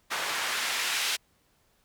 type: noise with band-pass filter sweep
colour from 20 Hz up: white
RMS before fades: -30 dBFS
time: 0.1-1.17 s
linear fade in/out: 20 ms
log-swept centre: 1200 to 2800 Hz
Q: 0.79
effects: pink hiss -68 dBFS RMS until 1.84 s